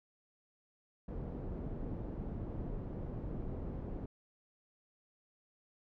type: low-pass noise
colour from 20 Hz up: pink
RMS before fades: -41 dBFS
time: 1.08-4.06 s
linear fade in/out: 5 ms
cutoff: 430 Hz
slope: 12 dB/octave
effects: none